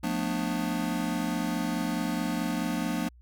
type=chord; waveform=square; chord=B half-diminished seventh; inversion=second; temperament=just; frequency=177.8 / 222.2 / 246.9 / 296.3 Hz; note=F3 / A3 / B3 / D4; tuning=+31 / +17 / 0 / +15 cents; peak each=-34 dBFS; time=0.03-3.09 s; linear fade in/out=10 ms; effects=added 60 Hz sine -51 dBFS peak until 3.21 s